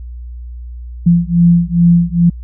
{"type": "beating tone pair", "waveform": "sine", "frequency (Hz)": [170.7, 173.1], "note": ["F3", "F3"], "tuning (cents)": [-39, -15], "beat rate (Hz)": 2.4, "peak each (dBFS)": -10, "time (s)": [1.06, 2.3], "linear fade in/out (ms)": 10, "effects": ["added 60 Hz sine -25 dBFS peak until 2.43 s"]}